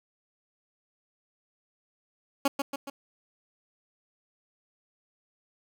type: tone with echo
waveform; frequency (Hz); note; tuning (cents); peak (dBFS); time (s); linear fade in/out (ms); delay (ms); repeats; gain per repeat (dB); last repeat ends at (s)
15% pulse; 277.7; C#4; +3; -15; 2.45-2.48; 5; 140; 3; -5; 2.9
effects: none